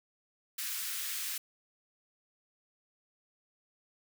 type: high-pass noise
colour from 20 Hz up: white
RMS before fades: -37 dBFS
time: 0.58-1.38 s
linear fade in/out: 5 ms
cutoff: 1400 Hz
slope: 24 dB/octave
effects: none